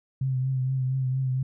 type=tone with vibrato; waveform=sine; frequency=130.81 Hz; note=C3; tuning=in tune; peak=-23 dBFS; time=0.21-1.43 s; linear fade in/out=5 ms; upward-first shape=triangle; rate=4.3 Hz; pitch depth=41 cents each way; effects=none